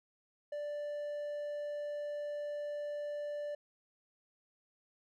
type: tone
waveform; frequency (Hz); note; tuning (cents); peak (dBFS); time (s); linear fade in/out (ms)
triangle; 587.3; D5; 0; -35; 0.52-3.55; 5
effects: none